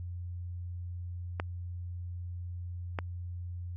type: clicks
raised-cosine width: 0.5 ms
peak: -17 dBFS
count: 2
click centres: 1.399 / 2.988 s
effects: added 88 Hz sine -36 dBFS peak until 3.76 s + MP3 96 kbps